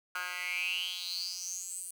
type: tone with high-pass filter sweep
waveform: 10% pulse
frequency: 180.1 Hz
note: F#3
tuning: 46 cents flat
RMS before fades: -37 dBFS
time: 0.15-1.91 s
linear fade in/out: 5 ms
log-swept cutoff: 1500 to 9400 Hz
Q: 9
effects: none